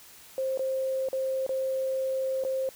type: tone with dropouts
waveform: sine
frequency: 528 Hz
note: C5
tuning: 16 cents sharp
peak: -26 dBFS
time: 0.38-2.69 s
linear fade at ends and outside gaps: 1 ms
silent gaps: 0.575-0.593 / 1.087-1.13 / 1.465-1.492 / 2.438-2.449 s
effects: white hiss -51 dBFS RMS until 2.75 s